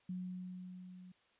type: tone with level ramp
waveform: sine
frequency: 182.5 Hz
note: F#3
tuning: 24 cents flat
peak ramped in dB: -38 to -52 dBFS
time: 0.09-1.12 s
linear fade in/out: 5 ms
effects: white hiss -72 dBFS RMS until 1.39 s + resampled to 8000 Hz